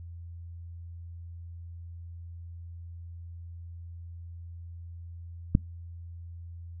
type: click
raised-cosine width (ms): 5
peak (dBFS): -7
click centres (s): 5.551
effects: noise-tail reverb RT60 0.2 s tail -25 dB re dry + added 85 Hz sine -40 dBFS peak until 6.8 s